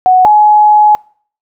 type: tone pair in turn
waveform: sine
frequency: 740 / 843.4 Hz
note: F#5 / G#5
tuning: 0 / +26 cents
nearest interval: major second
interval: 226 cents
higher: second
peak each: -3 dBFS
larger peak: neither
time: 0.06-0.25 / 0.25-0.95 s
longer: second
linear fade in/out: 0 ms
effects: noise-tail reverb RT60 0.5 s tail -26 dB re dry